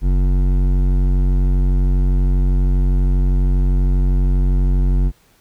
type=tone with hard clipping; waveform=sine; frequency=46.25 Hz; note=F#1; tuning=in tune; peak=-14 dBFS; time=0.01-5.12 s; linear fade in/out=50 ms; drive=12 dB; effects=pink hiss -55 dBFS RMS until 5.4 s